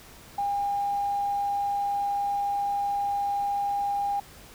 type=tone with tanh clipping; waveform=triangle; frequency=807 Hz; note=G#5; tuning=50 cents flat; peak=-24 dBFS; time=0.38-4.2 s; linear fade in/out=5 ms; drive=2 dB; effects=pink hiss -49 dBFS RMS until 4.54 s